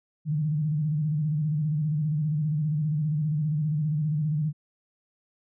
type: tone with vibrato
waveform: sine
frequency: 152 Hz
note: D#3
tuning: 40 cents flat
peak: -23 dBFS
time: 0.25-4.53 s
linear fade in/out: 50 ms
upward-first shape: square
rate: 15 Hz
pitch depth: 68 cents each way
effects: none